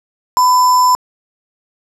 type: tone with sample-and-hold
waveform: sine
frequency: 1001 Hz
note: B5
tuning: 23 cents sharp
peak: -7 dBFS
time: 0.37-0.95 s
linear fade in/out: 0 ms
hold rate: 6300 Hz
effects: low-pass 11000 Hz 12 dB/octave